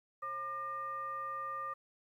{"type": "tone with frequency modulation", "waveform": "sine", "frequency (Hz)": 1200, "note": "D6", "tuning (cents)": 37, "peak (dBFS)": -37, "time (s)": [0.22, 1.74], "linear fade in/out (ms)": 10, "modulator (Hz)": 661, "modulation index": 0.48, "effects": ["12-bit"]}